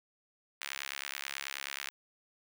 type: tone with high-pass filter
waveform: sawtooth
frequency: 69.3 Hz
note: C#2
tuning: in tune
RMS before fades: -41 dBFS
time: 0.61-1.9 s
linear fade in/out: 0 ms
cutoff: 2000 Hz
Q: 1.3
effects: none